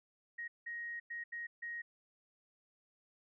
sine tone bursts at uneven times, 1879 Hz, A#6, 13 cents sharp, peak -40 dBFS, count 5, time 0.38-0.48 / 0.66-1 / 1.1-1.24 / 1.32-1.47 / 1.62-1.82 s, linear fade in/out 10 ms, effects none

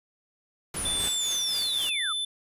pink noise, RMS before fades -36 dBFS, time 0.74-1.09 s, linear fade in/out 2 ms
sine linear sweep, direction down, 10060 to 1174.7 Hz, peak -30 dBFS, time 0.76-2.13 s, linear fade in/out 10 ms
square tone, 3520 Hz, A7, in tune, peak -28 dBFS, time 0.85-2.25 s, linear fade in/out 5 ms
white noise with tremolo, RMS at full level -35 dBFS, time 0.99-1.9 s, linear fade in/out 10 ms, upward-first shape triangle, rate 3.8 Hz, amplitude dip 60%
effects resampled to 32000 Hz

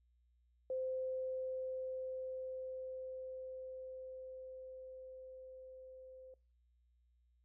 sine tone with level ramp, 518 Hz, C5, 17 cents flat, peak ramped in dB -36 to -53 dBFS, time 0.7-6.34 s, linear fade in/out 2 ms, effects noise-tail reverb RT60 0.3 s tail -22 dB re dry + added 60 Hz sine -70 dBFS peak until 7.44 s

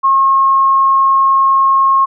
sine tone, 1081 Hz, C#6, 44 cents flat, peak -7 dBFS, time 0.03-2.06 s, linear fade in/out 20 ms, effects none

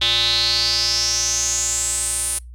square tone with band-pass filter sweep, 117.2 Hz, A#2, 10 cents sharp, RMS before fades -20 dBFS, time 0.01-2.39 s, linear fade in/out 10 ms, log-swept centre 3500 to 9700 Hz, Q 7.6, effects noise-tail reverb RT60 0.2 s tail -25 dB re dry + added 60 Hz sine -35 dBFS peak until 2.54 s

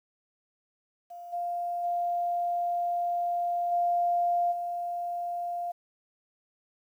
sine tone with level steps, 698.5 Hz, F5, in tune, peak -40 / -29 / -26 / -23 / -30 dBFS, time 1.1-5.72 s, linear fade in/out 10 ms, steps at 1.32 / 1.83 / 3.71 / 4.51 s, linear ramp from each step 20 ms, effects 10-bit

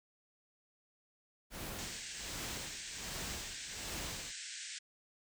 pink noise with tremolo, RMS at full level -43 dBFS, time 1.5-4.34 s, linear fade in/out 50 ms, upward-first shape sine, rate 1.3 Hz, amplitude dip 90%
white band-pass noise, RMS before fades -46 dBFS, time 1.78-4.79 s, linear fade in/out 10 ms, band 1500 to 8500 Hz, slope 96 dB/octave
effects none

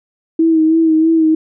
sine tone with vibrato, 321.2 Hz, E4, 45 cents flat, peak -8 dBFS, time 0.39-1.35 s, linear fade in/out 5 ms, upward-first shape sine, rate 3.1 Hz, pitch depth 36 cents each way, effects none

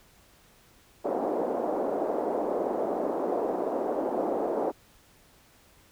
white band-pass noise, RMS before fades -29 dBFS, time 1.04-4.72 s, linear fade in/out 20 ms, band 280 to 690 Hz, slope 24 dB/octave, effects pink hiss -59 dBFS RMS until 5.91 s

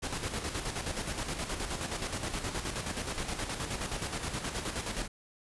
pink noise with tremolo, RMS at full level -34 dBFS, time 0.02-5.08 s, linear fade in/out 20 ms, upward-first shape square, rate 9.5 Hz, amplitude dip 50%, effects resampled to 24000 Hz

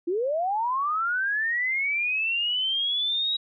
sine linear sweep, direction up, 325.6 to 3848 Hz, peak -23 dBFS, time 0.07-3.37 s, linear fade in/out 10 ms, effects none

